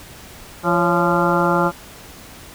harmonic tone with a mistuned harmonic, 172.5 Hz, F3, 21 cents flat, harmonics 1 / 2 / 3 / 4 / 5 / 6 / 7 / 8, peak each -21 / -21 / -22 / -25 / -22 / -25 / -24 / -22 dBFS, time 0.63-1.72 s, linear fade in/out 50 ms, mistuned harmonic 3, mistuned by +100 cents, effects pink hiss -40 dBFS RMS until 2.54 s

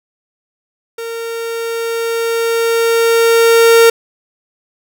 45% pulse tone with level ramp, 460 Hz, A#4, 23 cents flat, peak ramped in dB -22 to -4 dBFS, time 0.98-3.9 s, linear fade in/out 5 ms, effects none

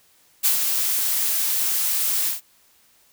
blue noise with ADSR envelope, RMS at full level -17 dBFS, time 0.43-2.41 s, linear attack 23 ms, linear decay 110 ms, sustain -5 dB, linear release 140 ms, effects white hiss -58 dBFS RMS until 3.12 s

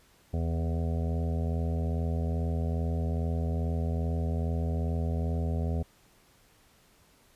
harmonic tone with a mistuned harmonic, 82.41 Hz, E2, in tune, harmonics 1 / 2 / 3 / 5 / 6 / 7 / 8 / 9, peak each -28 / -34 / -38 / -42 / -44 / -45 / -46 / -47 dBFS, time 0.33-5.83 s, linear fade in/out 10 ms, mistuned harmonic 1, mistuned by -36 cents, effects pink hiss -62 dBFS RMS until 7.35 s + resampled to 32000 Hz

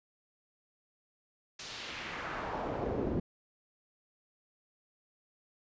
brown noise with band-pass filter sweep, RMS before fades -37 dBFS, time 1.59-3.2 s, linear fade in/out 5 ms, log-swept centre 5500 to 280 Hz, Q 1.3, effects resampled to 16000 Hz

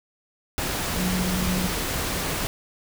sine tone in noise, 183.4 Hz, F#3, 15 cents flat, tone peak -24 dBFS, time 0.98-1.67 s, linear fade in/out 0 ms, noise pink, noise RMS -27 dBFS, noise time 0.58-2.47 s, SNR 0 dB, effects none

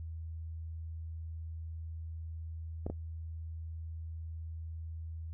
clicks, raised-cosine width 2 ms, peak -23 dBFS, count 2, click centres 2.865 / 2.9 s, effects noise-tail reverb RT60 0.1 s tail -19 dB re dry + added 81 Hz sine -39 dBFS peak until 5.33 s

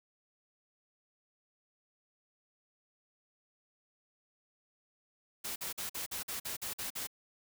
white noise bursts, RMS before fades -39 dBFS, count 10, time 5.44-7.072 s, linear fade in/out 10 ms, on 120 ms, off 48 ms, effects none

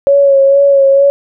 sine tone with vibrato, 554 Hz, C#5, 1 cent flat, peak -4 dBFS, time 0.07-1.1 s, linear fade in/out 0 ms, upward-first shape sine, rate 2.2 Hz, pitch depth 28 cents each way, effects none

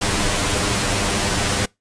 pink noise with comb filter, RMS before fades -20 dBFS, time 0.01-1.66 s, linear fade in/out 10 ms, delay 10 ms, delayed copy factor +0.75, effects noise-tail reverb RT60 0.2 s tail -25 dB re dry + resampled to 22050 Hz

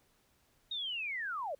sine linear sweep, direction down, 3760 to 515 Hz, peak -35 dBFS, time 0.71-1.55 s, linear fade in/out 5 ms, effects pink hiss -71 dBFS RMS until 1.59 s

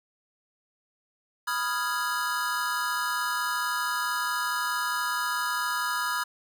square chord, F half-diminished seventh, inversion second, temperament equal, 987.8 / 1244.5 / 1396.9 / 1661.2 Hz, Cb6 / Eb6 / F6 / Ab6, 0 / 0 / 0 / 0 cents, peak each -33 dBFS, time 1.47-6.24 s, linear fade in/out 10 ms, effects none

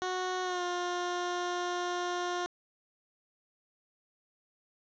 15% pulse tone with pitch glide, 367.8 to 354.7 Hz, F#4 to F4, -10 to +27 cents, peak -25 dBFS, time 0.02-2.46 s, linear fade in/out 0 ms, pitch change -63 cents, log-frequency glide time 0.43-0.63 s, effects resampled to 16000 Hz + 11-bit

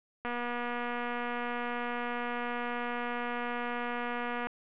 click train, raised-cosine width 0.5 ms, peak -21 dBFS, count 1018, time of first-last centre 0.25-4.47 s, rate 241 Hz, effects resampled to 8000 Hz + 10-bit

